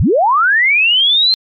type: linear sweep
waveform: sine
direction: up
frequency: 53.5 to 4186 Hz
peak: -8 dBFS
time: 0-1.34 s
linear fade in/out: 0 ms
effects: MP3 96 kbps